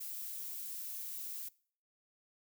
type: noise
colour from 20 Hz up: violet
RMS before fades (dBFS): -43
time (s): 0-1.49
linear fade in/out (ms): 10
effects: noise-tail reverb RT60 0.5 s tail -22 dB re dry